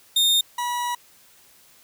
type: tone pair in turn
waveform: 40% pulse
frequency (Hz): 3660 / 969.4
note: A#7 / B5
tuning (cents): -32 / -32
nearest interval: octave + major seventh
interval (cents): 2300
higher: first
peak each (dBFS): -15 / -23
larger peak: first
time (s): 0.16-0.41 / 0.58-0.95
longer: second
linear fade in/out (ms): 5
effects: white hiss -54 dBFS RMS until 1.83 s